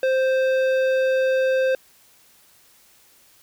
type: tone with tanh clipping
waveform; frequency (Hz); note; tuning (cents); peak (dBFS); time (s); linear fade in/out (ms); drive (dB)
sine; 523.3; C5; 0; -19; 0.03-1.75; 2; 13
effects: white hiss -55 dBFS RMS until 3.42 s